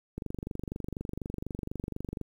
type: click train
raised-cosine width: 3 ms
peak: -22 dBFS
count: 50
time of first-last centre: 0.18-2.213 s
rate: 24.1 Hz
effects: 9-bit